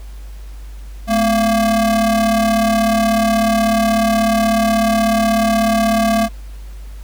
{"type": "ring-modulated tone", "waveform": "square", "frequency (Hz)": 233.1, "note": "A#3", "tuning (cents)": 0, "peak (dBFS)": -10, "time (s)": [1.07, 6.29], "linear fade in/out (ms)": 50, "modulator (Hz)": 448, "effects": ["added 50 Hz sine -29 dBFS peak until 7.03 s", "pink hiss -47 dBFS RMS until 7.03 s"]}